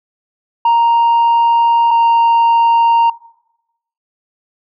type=tone pair in turn; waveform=sine; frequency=932.3 / 928.1 Hz; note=A#5 / A#5; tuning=0 / -8 cents; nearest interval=unison; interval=8 cents; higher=first; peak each=-5 dBFS; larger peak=neither; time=0.65-1.91 / 1.91-3.1 s; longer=first; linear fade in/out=5 ms; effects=noise-tail reverb RT60 0.9 s tail -21 dB re dry + tanh soft clip ceiling -7 dBFS